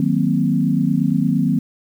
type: chord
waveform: sine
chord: C half-diminished seventh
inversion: first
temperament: equal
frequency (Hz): 155.56 / 185 / 233.1 / 261.6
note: Eb3 / Gb3 / Bb3 / C4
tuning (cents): 0 / 0 / 0 / 0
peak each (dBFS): -20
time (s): 0-1.59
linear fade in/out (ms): 2
effects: 8-bit